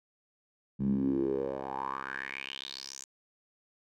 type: tone with band-pass filter sweep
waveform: 10% pulse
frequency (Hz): 67.2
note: C2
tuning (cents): +47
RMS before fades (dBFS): -34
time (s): 0.79-3.05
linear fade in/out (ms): 20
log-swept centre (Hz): 170 to 7100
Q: 5.9
effects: none